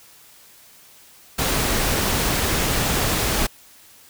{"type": "noise", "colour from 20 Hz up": "pink", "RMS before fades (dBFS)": -21, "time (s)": [1.38, 3.47], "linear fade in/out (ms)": 10, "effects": ["white hiss -49 dBFS RMS until 4.09 s"]}